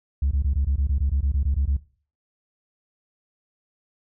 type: tone bursts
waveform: sine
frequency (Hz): 69.3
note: C#2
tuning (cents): 0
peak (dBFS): -17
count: 14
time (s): 0.22-1.767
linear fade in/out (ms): 5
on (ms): 91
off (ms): 21
effects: noise-tail reverb RT60 0.4 s tail -18 dB re dry + tanh soft clip ceiling -16 dBFS